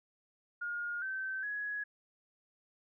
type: tone with pitch steps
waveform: sine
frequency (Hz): 1425 / 1545 / 1675.2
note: F6 / G6 / G#6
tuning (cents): +34 / -26 / +15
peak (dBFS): -35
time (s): 0.61-1.84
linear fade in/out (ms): 10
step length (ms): 410
effects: none